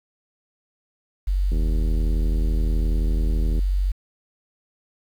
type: tone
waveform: sine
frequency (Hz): 47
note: F#1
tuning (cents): +28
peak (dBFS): -18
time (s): 1.27-3.92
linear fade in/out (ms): 10
type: click train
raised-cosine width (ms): 3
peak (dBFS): -19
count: 164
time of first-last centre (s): 1.52-3.591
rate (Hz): 78.7
effects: 8-bit